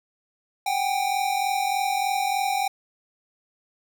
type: tone pair together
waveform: square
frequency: 757.7 / 801 Hz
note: F#5 / G5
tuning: +41 / +37 cents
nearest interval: minor second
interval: 96 cents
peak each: -27 / -25 dBFS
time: 0.66-2.68 s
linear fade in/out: 5 ms
effects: none